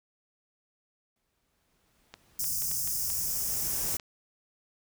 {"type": "noise with exponential growth", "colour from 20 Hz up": "pink", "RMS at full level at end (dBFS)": -40, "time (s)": [1.16, 3.97], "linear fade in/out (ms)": 2, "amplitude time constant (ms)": 610}
{"type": "clicks", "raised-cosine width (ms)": 0.2, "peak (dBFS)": -25, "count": 8, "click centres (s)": [2.14, 2.443, 2.621, 2.714, 2.875, 3.102, 3.941, 3.998]}
{"type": "band-stop noise", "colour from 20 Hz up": "white", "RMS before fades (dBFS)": -31, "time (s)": [2.39, 3.97], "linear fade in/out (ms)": 5, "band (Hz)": [180, 5000], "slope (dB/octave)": 96}
{"effects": []}